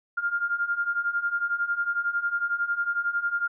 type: beating tone pair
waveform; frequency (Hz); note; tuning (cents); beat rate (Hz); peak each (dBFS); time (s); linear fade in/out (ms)
sine; 1396.9 / 1407.9; F6 / F6; 0 / +14; 11; -29 / -26; 0.17-3.48; 10
effects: none